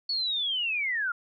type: linear sweep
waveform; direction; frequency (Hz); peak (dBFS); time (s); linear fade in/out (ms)
sine; down; 4463 to 1366; -26; 0.09-1.12; 5
effects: none

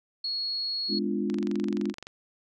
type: tone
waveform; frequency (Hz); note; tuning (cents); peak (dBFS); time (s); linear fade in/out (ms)
sine; 4329; C#8; -42; -28; 0.24-0.99; 5
type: chord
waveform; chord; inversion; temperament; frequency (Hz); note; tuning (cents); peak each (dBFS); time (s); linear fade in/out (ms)
sine; G# diminished seventh; none; equal with one note detuned; 207.7 / 251.3 / 293.7 / 349.2; G#3 / B3 / D4 / F4; 0 / +30 / 0 / 0; -29 / -34 / -32 / -32; 0.88-1.94; 50
type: click train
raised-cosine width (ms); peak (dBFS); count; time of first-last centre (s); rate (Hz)
0.2; -23; 19; 1.3-2.069; 23.4
effects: none

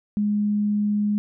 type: tone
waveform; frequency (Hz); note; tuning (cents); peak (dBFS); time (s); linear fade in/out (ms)
sine; 207.7; G#3; 0; -19; 0.17-1.18; 0
effects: none

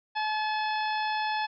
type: harmonic tone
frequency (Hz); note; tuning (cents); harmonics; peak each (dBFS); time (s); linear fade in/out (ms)
859; A5; -42; 1 / 2 / 3 / 4 / 5 / 6; -28 / -34 / -38 / -40 / -42 / -44; 0.15-1.47; 20
effects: none

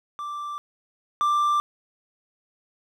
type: tone pair in turn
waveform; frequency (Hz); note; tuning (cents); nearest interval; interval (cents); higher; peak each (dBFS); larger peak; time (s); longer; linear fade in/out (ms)
triangle; 1174.7 / 1180.6; D6 / D6; 0 / +9; unison; 9; second; -28 / -17; second; 0.19-0.58 / 1.21-1.6; neither; 0
effects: none

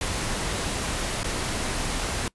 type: noise with dropouts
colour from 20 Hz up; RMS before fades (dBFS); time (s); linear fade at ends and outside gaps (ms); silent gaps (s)
pink; -28; 0.01-2.28; 2; 1.233-1.242
effects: noise-tail reverb RT60 0.1 s tail -22 dB re dry + resampled to 24000 Hz

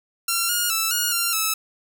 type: tone with pitch steps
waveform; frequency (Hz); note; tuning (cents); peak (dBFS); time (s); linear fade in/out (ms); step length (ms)
5% pulse; 1368 / 1429 / 1320 / 1437 / 1381 / 1303; F6 / F6 / E6 / F6 / F6 / E6; -36 / +39 / +2 / +49 / -20 / -20; -9; 0.28-1.54; 5; 210
effects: none

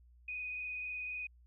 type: tone with frequency modulation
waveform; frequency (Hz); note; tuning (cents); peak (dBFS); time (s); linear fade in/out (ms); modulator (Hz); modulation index
sine; 2489; D#7; 0; -38; 0.28-1.27; 5; 23.8; 1.4
effects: added 60 Hz sine -59 dBFS peak until 1.46 s

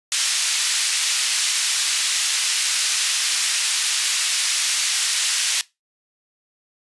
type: band-pass noise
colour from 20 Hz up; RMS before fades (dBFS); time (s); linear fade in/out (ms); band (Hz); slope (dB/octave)
white; -21; 0.12-5.61; 0; 2100 to 7800; 12
effects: noise-tail reverb RT60 0.2 s tail -20 dB re dry + resampled to 24000 Hz

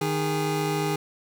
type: tone pair together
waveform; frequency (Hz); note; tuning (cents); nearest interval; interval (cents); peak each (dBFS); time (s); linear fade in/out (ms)
25% pulse; 154.45 / 410.2; D#3 / G#4; -12 / -21; octave + perfect fourth; 1691; -23 / -23; 0.01-0.96; 5
effects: none

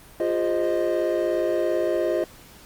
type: chord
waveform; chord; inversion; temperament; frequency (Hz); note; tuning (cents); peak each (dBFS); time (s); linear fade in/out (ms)
triangle; F minor seventh; none; equal with one note detuned; 349.2 / 406.5 / 523.3 / 622.3; F4 / Ab4 / C5 / Eb5; 0 / -37 / 0 / 0; -23 / -27 / -26 / -23; 0.2-2.24; 2
effects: pink hiss -48 dBFS RMS until 2.65 s + Opus 32 kbps

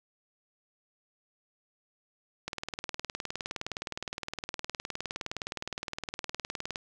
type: click train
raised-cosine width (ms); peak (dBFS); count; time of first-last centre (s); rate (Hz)
0.2; -17; 84; 2.48-6.758; 19.4
effects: none

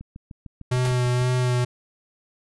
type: click train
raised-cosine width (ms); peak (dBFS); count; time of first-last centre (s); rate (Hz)
5; -26; 9; 0.01-1.217; 6.63
type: tone with vibrato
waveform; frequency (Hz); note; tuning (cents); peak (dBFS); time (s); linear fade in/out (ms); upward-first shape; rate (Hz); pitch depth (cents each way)
square; 124.9; B2; +20; -20; 0.71-1.65; 10; sine; 2; 19
type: noise with exponential decay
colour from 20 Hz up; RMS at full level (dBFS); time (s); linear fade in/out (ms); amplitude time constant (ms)
pink; -29; 0.85-1.03; 0; 37
effects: resampled to 24000 Hz

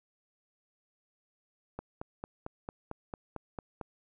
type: click train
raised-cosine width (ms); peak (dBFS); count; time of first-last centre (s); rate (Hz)
1; -24; 10; 1.79-3.812; 4.45
effects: none

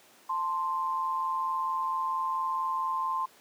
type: tone pair together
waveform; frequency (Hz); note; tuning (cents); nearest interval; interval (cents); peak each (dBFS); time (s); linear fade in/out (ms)
sine; 882.1 / 1046.5; A5 / C6; +4 / 0; minor third; 296; -35 / -28; 0.29-3.26; 10
effects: pink hiss -57 dBFS RMS until 3.4 s + high-pass 300 Hz 12 dB/octave

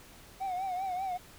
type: tone with vibrato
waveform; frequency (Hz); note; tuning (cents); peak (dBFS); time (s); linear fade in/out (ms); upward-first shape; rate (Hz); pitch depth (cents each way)
triangle; 747; F#5; +16; -29; 0.4-1.18; 20; triangle; 5.1; 96
effects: tanh soft clip ceiling -25 dBFS + pink hiss -54 dBFS RMS until 1.38 s

